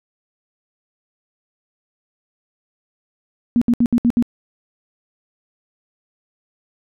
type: tone bursts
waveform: sine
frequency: 238.2 Hz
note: A#3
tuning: 38 cents sharp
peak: -11 dBFS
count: 6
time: 3.56-4.225 s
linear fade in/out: 0 ms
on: 55 ms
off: 67 ms
effects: none